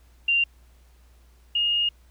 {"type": "tone pair in turn", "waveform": "sine", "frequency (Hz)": [2778, 2848], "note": ["F7", "F7"], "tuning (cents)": [-10, 33], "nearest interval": "unison", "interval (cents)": 43, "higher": "second", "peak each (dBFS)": [-18, -20], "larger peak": "first", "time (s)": [[0.28, 0.44], [1.55, 1.89]], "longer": "second", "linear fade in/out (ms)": 5, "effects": ["added 60 Hz sine -52 dBFS peak until 2.1 s", "pink hiss -63 dBFS RMS until 2.1 s"]}